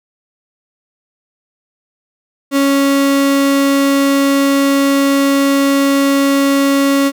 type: tone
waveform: 35% pulse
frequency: 277.2 Hz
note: C#4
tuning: in tune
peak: -8 dBFS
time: 2.51-7.12 s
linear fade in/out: 50 ms
effects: none